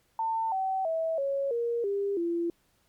sine tone with pitch steps, 898 / 763.9 / 649.8 / 552.8 / 470.2 / 400 / 340.3 Hz, A5 / G5 / E5 / C#5 / A#4 / G4 / F4, +35 / -45 / -25 / -5 / +15 / +35 / -45 cents, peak -26 dBFS, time 0.19-2.5 s, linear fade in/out 2 ms, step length 330 ms, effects pink hiss -69 dBFS RMS until 2.88 s + MP3 96 kbps

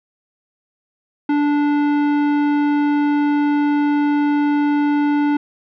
sine tone with tanh clipping, 292 Hz, D4, 10 cents flat, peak -16 dBFS, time 1.29-5.37 s, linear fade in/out 5 ms, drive 15 dB, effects none

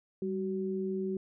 sine tone pair together, 196 / 376.7 Hz, G3 / F#4, 0 / +31 cents, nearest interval major seventh, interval 1131 cents, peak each -34 / -33 dBFS, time 0.22-1.17 s, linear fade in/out 2 ms, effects none

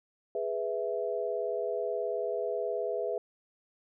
sine chord, E major, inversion first, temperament equal, 415.3 / 493.9 / 659.3 Hz, G#4 / B4 / E5, 0 / 0 / 0 cents, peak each -34 dBFS, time 0.35-3.18 s, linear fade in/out 2 ms, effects none

